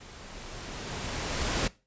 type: noise with level ramp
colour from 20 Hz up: pink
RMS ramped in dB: -48 to -27 dBFS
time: 0-1.68 s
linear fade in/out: 10 ms
effects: noise-tail reverb RT60 0.3 s tail -20 dB re dry + resampled to 16000 Hz